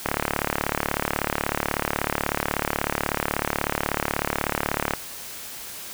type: click train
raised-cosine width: 0.5 ms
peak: -6 dBFS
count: 178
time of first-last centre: 0.06-4.936 s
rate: 36.3 Hz
effects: white hiss -37 dBFS RMS until 5.93 s